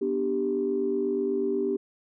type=chord; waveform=sine; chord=G major; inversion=first; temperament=equal with one note detuned; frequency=245.5 / 293.7 / 392 Hz; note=B3 / D4 / G4; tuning=-10 / 0 / 0 cents; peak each=-31 / -31 / -25 dBFS; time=0.01-1.77 s; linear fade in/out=10 ms; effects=tanh soft clip ceiling -15 dBFS